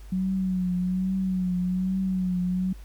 sine tone with vibrato, 184.8 Hz, F#3, 2 cents flat, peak -23 dBFS, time 0.12-2.73 s, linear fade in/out 5 ms, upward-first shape triangle, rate 1.2 Hz, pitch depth 57 cents each way, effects added 50 Hz sine -40 dBFS peak until 2.84 s + pink hiss -56 dBFS RMS until 2.84 s

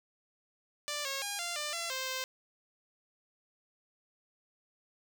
5% pulse tone with pitch steps, 589 / 545 / 812 / 693 / 596 / 678 / 523 / 520 Hz, D5 / C#5 / G#5 / F5 / D5 / E5 / C5 / C5, +5 / -29 / -39 / -14 / +25 / +49 / -1 / -11 cents, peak -23 dBFS, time 0.88-2.24 s, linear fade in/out 0 ms, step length 170 ms, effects none

